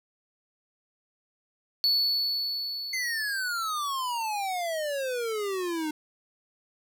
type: tone with exponential decay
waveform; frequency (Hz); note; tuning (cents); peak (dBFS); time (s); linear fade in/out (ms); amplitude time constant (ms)
triangle; 4435; C#8; 0; -19; 1.84-5.11; 0; 710
type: exponential sweep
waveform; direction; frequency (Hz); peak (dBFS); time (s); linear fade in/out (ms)
square; down; 2093 to 301.3; -29; 2.93-5.91; 5
effects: none